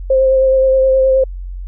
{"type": "tone with vibrato", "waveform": "sine", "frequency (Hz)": 527, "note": "C5", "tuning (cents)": 12, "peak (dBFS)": -8, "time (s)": [0.1, 1.24], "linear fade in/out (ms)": 5, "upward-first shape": "sine", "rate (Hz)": 9.5, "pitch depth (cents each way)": 16, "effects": ["added 45 Hz sine -23 dBFS peak until 1.67 s"]}